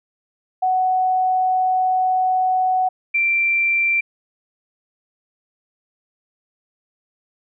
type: tone pair in turn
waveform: sine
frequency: 744 / 2355 Hz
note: F#5 / D7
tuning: +9 / +4 cents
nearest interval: octave + minor sixth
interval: 1995 cents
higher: second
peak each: -15 dBFS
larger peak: neither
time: 0.62-2.89 / 3.14-4.01 s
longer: first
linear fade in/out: 10 ms
effects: none